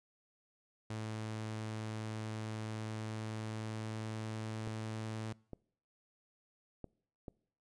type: tone with pitch glide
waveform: sawtooth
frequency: 109.3 to 110.12 Hz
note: A2 to A2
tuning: -11 to +2 cents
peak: -35 dBFS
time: 0.9-5.33 s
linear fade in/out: 5 ms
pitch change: +13 cents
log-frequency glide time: 2.74-4.97 s
type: clicks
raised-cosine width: 2 ms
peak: -31 dBFS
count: 4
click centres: 4.674 / 5.533 / 6.843 / 7.282 s
effects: noise-tail reverb RT60 0.6 s tail -24 dB re dry + resampled to 22050 Hz